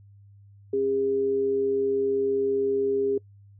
sine tone pair together, 269.8 / 405.2 Hz, C#4 / G#4, -47 / -43 cents, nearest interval perfect fifth, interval 704 cents, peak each -33 / -22 dBFS, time 0.73-3.18 s, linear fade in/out 5 ms, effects noise-tail reverb RT60 0.1 s tail -24 dB re dry + added 100 Hz sine -49 dBFS peak until 3.59 s

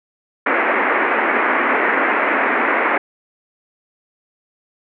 white band-pass noise, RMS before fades -17 dBFS, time 0.46-2.98 s, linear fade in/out 5 ms, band 240 to 2200 Hz, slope 48 dB/octave, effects none

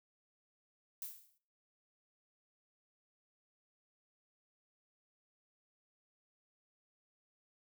violet noise with exponential decay, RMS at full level -41 dBFS, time 1.02-1.38 s, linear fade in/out 1 ms, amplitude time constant 78 ms, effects noise-tail reverb RT60 0.5 s tail -20 dB re dry

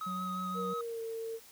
triangle tone with vibrato, 1264 Hz, D#6, 27 cents sharp, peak -34 dBFS, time 0.01-0.81 s, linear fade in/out 2 ms, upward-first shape sine, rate 5.7 Hz, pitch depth 21 cents each way
triangle tone, 184.9 Hz, F#3, 1 cent flat, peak -36 dBFS, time 0.06-0.74 s, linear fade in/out 10 ms
sine tone with pitch glide, 472.5 to 452.7 Hz, A#4 to A4, +23 to +49 cents, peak -36 dBFS, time 0.54-1.4 s, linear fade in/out 50 ms, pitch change -74 cents, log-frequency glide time 0.77-1.03 s
effects white hiss -56 dBFS RMS until 1.51 s

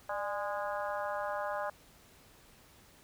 harmonic tone with a mistuned harmonic, 206.1 Hz, G#3, 13 cents flat, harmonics 3 / 4 / 5 / 6 / 7 / 8, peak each -37 / -39 / -41 / -43 / -44 / -45 dBFS, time 0.09-1.7 s, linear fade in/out 5 ms, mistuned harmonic 3, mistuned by -59 cents, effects pink hiss -60 dBFS RMS until 3.03 s

